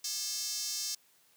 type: tone with high-pass filter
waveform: square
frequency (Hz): 241.1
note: B3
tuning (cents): -41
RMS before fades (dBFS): -36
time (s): 0.04-0.95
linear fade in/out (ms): 5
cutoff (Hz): 5500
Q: 3.3
effects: white hiss -66 dBFS RMS until 1.36 s + high-pass 100 Hz 12 dB/octave